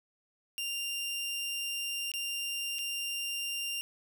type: tone with dropouts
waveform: sawtooth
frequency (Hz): 2789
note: F7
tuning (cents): -3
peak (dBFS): -30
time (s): 0.58-3.81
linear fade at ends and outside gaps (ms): 0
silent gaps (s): 2.117-2.138 / 2.785-2.79
effects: none